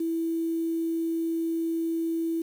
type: tone with quantisation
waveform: sine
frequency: 329.6 Hz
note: E4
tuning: in tune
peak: -25 dBFS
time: 0-2.42 s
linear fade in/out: 5 ms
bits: 8
effects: none